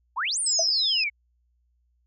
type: exponential two-way sweep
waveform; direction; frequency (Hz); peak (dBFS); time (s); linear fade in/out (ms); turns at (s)
sine; up then down; 830.6 to 9530 to 2166; -24; 0.16-1.1; 20; 0.39
type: tone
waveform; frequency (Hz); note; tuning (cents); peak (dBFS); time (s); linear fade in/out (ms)
sine; 5100; D#8; +42; -23; 0.46-1.04; 5
type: tone with exponential decay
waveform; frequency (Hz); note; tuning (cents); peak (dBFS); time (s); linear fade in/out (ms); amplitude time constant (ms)
sine; 657; E5; -6; -20; 0.59-0.67; 5; 16
effects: added 60 Hz sine -65 dBFS peak until 2.06 s